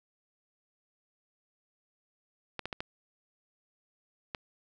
clicks, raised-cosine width 0.3 ms, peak -19 dBFS, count 5, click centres 2.593 / 2.656 / 2.728 / 2.805 / 4.348 s, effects none

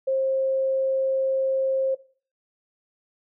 sine tone, 532 Hz, C5, 29 cents sharp, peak -20 dBFS, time 0.07-1.95 s, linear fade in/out 10 ms, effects noise-tail reverb RT60 0.4 s tail -18 dB re dry

